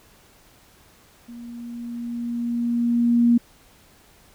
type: tone with level ramp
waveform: sine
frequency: 237 Hz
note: A#3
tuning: 29 cents sharp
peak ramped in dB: -36 to -12 dBFS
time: 1.28-3.38 s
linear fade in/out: 10 ms
effects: pink hiss -54 dBFS RMS until 4.34 s